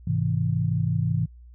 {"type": "chord", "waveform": "sine", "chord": "Ab augmented", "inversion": "none", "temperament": "just", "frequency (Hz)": [103.83, 129.78, 162.23], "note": ["Ab2", "C3", "E3"], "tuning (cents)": [0, -14, -27], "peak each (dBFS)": [-26, -26, -25], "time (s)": [0.07, 1.26], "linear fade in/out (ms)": 5, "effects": ["noise-tail reverb RT60 0.1 s tail -26 dB re dry", "added 60 Hz sine -44 dBFS peak until 1.54 s"]}